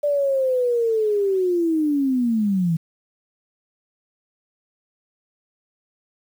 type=linear sweep; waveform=sine; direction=down; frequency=589 to 158 Hz; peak=-17 dBFS; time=0.03-2.77 s; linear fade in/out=10 ms; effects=8-bit